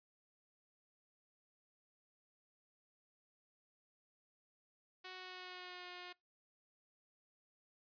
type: tone with pitch glide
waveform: 5% pulse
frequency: 370 to 358.2 Hz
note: F#4 to F4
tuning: 0 to +44 cents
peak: -37 dBFS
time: 5.04-6.13 s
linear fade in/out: 10 ms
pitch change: -56 cents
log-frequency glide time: 5.15-5.9 s
effects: noise-tail reverb RT60 0.2 s tail -24 dB re dry + resampled to 11025 Hz